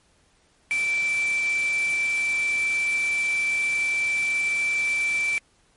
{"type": "tone in noise", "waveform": "sine", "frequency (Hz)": 2332, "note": "D7", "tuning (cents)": -13, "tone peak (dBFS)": -21, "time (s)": [0.71, 5.38], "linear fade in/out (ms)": 0, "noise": "white", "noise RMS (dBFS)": -36, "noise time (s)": [0.71, 5.38], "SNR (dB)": 12, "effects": ["pink hiss -62 dBFS RMS until 5.76 s", "MP3 48 kbps"]}